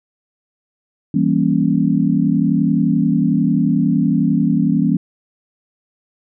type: chord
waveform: sine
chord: E diminished seventh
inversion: none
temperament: equal with one note detuned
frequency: 164.81 / 196 / 236.5 / 277.2 Hz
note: E3 / G3 / Bb3 / Db4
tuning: 0 / 0 / +25 / 0 cents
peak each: -18 dBFS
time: 1.14-4.97 s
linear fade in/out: 5 ms
effects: none